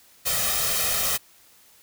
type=noise with comb filter; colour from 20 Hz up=white; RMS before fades=-24 dBFS; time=0.25-1.18 s; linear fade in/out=20 ms; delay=1.6 ms; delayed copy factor=+0.75; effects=white hiss -55 dBFS RMS until 1.82 s